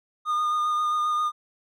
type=tone with vibrato; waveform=triangle; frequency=1221 Hz; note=D#6; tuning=33 cents flat; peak=-20 dBFS; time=0.25-1.32 s; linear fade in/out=50 ms; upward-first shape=sine; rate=7.5 Hz; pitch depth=16 cents each way; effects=none